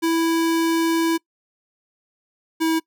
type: tone pair in turn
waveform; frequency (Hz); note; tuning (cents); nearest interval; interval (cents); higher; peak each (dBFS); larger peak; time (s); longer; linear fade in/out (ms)
square; 329.6 / 323.6; E4 / E4; 0 / -32; unison; 32; first; -18; neither; 0.02-1.18 / 2.6-2.8; first; 20
effects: noise-tail reverb RT60 0.1 s tail -24 dB re dry